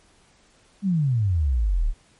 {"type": "exponential sweep", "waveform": "sine", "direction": "down", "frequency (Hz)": [207, 32.71], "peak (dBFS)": -18, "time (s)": [0.82, 1.94], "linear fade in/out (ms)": 50, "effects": ["pink hiss -58 dBFS RMS until 2.19 s", "MP3 48 kbps"]}